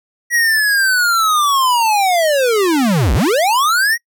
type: linear two-way sweep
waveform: square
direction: down then up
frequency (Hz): 1925 to 46.25 to 1925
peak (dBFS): -12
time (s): 0.3-3.98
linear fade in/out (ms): 50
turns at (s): 3.14
effects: noise-tail reverb RT60 0.1 s tail -25 dB re dry